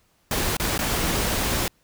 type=noise with dropouts; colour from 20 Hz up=pink; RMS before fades=-24 dBFS; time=0.31-1.68 s; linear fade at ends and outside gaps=2 ms; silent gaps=0.569-0.598 / 0.779-0.79 s; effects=pink hiss -64 dBFS RMS until 1.83 s